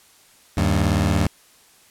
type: tone pair together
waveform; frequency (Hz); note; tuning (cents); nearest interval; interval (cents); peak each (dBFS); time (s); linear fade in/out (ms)
20% pulse; 77.7 / 97.9; D#2 / G2; -2 / -2; major third; 400; -15; 0.57-1.27; 5
effects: white hiss -53 dBFS RMS until 1.9 s + low-pass 12000 Hz 12 dB/octave